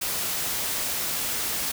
white noise, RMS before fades -28 dBFS, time 0.01-1.72 s, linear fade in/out 10 ms, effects none

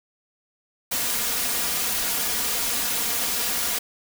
white noise with comb filter, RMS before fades -25 dBFS, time 0.91-3.79 s, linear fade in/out 10 ms, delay 4.2 ms, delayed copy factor +0.6, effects none

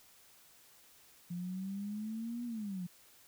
sine exponential two-way sweep, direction up then down, 172.8 to 243.1 to 172.8 Hz, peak -37 dBFS, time 1.3-2.87 s, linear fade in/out 10 ms, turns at 2.45 s, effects white hiss -62 dBFS RMS until 3.27 s

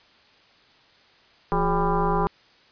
sine tone with frequency modulation, 412.9 Hz, G#4, 10 cents flat, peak -19 dBFS, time 1.52-2.27 s, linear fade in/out 0 ms, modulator 194 Hz, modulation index 3.9, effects white hiss -56 dBFS RMS until 2.71 s + resampled to 11025 Hz

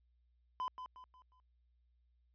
triangle tone with echo, 1012 Hz, B5, 42 cents sharp, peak -34 dBFS, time 0.6-0.68 s, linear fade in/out 0 ms, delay 180 ms, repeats 4, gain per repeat -8 dB, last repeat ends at 1.4 s, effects added 60 Hz sine -70 dBFS peak until 2.34 s + resampled to 11025 Hz

